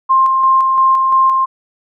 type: tone with tremolo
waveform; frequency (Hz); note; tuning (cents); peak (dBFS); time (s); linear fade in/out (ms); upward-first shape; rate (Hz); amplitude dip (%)
sine; 1057; C6; +17; -7; 0.09-1.46; 20; square; 2.9; 30
effects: none